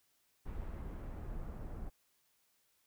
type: noise with low-pass filter sweep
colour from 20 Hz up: brown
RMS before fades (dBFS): -43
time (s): 0.45-1.9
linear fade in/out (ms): 20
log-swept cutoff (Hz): 2000 to 1200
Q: 0.78
effects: white hiss -75 dBFS RMS until 2.86 s